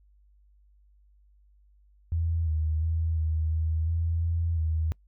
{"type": "tone with pitch steps", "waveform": "sine", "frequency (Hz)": [82.7, 78.3, 81.3, 79.2, 80, 83, 83.7, 79.8], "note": ["E2", "D#2", "E2", "D#2", "D#2", "E2", "E2", "D#2"], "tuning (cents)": [6, 11, -23, 31, 49, 12, 27, 44], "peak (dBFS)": -24, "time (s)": [2.12, 4.92], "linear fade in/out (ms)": 0, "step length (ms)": 350, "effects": ["noise-tail reverb RT60 0.1 s tail -26 dB re dry", "added 50 Hz sine -57 dBFS peak until 5.07 s"]}